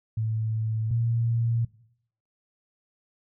sine tone pair in turn, 110.5 / 116.16 Hz, A2 / A#2, +8 / -6 cents, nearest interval minor second, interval 86 cents, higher second, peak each -24 / -22 dBFS, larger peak second, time 0.17-0.91 / 0.91-1.65 s, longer neither, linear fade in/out 5 ms, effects noise-tail reverb RT60 0.7 s tail -20 dB re dry

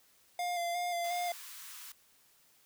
square tone with vibrato, 698.5 Hz, F5, in tune, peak -33 dBFS, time 0.39-1.32 s, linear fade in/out 2 ms, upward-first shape square, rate 2.8 Hz, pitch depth 22 cents each way
white high-pass noise, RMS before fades -48 dBFS, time 1.04-1.92 s, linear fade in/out 2 ms, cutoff 910 Hz, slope 96 dB/octave
effects white hiss -66 dBFS RMS until 2.65 s

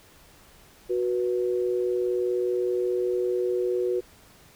sine tone pair together, 367.8 / 487.3 Hz, F#4 / B4, -10 / -23 cents, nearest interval perfect fourth, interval 487 cents, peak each -24 / -28 dBFS, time 0.89-4.01 s, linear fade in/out 20 ms, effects pink hiss -54 dBFS RMS until 4.55 s

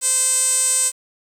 sawtooth tone with band-pass filter, 518 Hz, C5, 17 cents flat, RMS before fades -18 dBFS, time 0.01-0.92 s, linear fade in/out 50 ms, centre 8200 Hz, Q 9.7, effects 7-bit

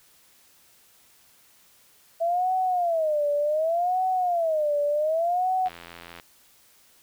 sine tone with vibrato, 659.3 Hz, E5, in tune, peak -21 dBFS, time 2.2-5.69 s, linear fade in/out 20 ms, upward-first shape sine, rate 0.67 Hz, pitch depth 220 cents each way
click train, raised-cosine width 0.3 ms, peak -25 dBFS, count 47, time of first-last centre 5.66-6.199 s, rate 85.4 Hz
effects white hiss -58 dBFS RMS until 7.02 s

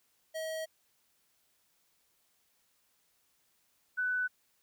square / sine tone pair in turn, 638 / 1495.7 Hz, D#5 / F#6, +43 / +18 cents, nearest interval octave + minor third, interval 1475 cents, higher second, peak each -36 / -29 dBFS, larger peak second, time 0.34-0.66 / 3.97-4.28 s, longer first, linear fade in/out 20 ms, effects white hiss -73 dBFS RMS until 4.62 s

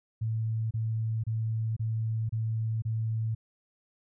sine tone bursts, 111.5 Hz, A2, 23 cents sharp, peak -27 dBFS, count 6, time 0.21-3.35 s, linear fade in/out 10 ms, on 500 ms, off 28 ms, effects none

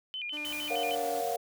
sine tone with vibrato, 2715 Hz, F7, 50 cents flat, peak -34 dBFS, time 0.14-0.95 s, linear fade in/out 0 ms, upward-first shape square, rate 6.5 Hz, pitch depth 200 cents each way
sawtooth tone with pitch glide, 298.3 to 289 Hz, D4 to D4, +27 to -28 cents, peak -38 dBFS, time 0.32-1.22 s, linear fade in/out 20 ms, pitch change -55 cents, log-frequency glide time 0.82-1.09 s
white noise, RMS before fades -43 dBFS, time 0.45-1.36 s, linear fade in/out 0 ms
sine chord, Gb major seventh, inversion first, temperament equal, 466.2 / 554.4 / 698.5 / 740 Hz, Bb4 / Db5 / F5 / Gb5, 0 / 0 / 0 / 0 cents, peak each -35 / -37 / -32 / -37 dBFS, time 0.7-1.37 s, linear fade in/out 10 ms
effects none

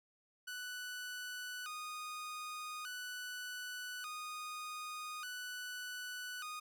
sawtooth tone with vibrato, 1355 Hz, E6, 47 cents sharp, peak -39 dBFS, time 0.47-6.6 s, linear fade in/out 10 ms, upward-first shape square, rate 0.42 Hz, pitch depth 160 cents each way, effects none

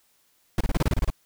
brown noise bursts, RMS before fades -21 dBFS, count 10, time 0.58-1.102 s, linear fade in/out 2 ms, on 27 ms, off 28 ms, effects white hiss -65 dBFS RMS until 1.25 s

